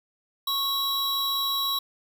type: tone pair together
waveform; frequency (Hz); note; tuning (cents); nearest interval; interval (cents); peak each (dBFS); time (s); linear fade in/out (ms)
square; 1099 / 3909; C#6 / B7; -15 / -19; octave + minor seventh; 2196; -31 / -26; 0.47-1.79; 5
effects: none